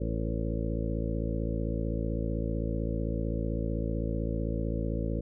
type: harmonic tone with a mistuned harmonic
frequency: 55.7 Hz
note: A1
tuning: 22 cents sharp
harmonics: 1 / 2 / 3 / 4 / 5 / 6 / 8 / 9 / 10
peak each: -32 / -35 / -37 / -38 / -39 / -40 / -41 / -42 / -42 dBFS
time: 0-5.21 s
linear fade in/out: 10 ms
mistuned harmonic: 8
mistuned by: +19 cents
effects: none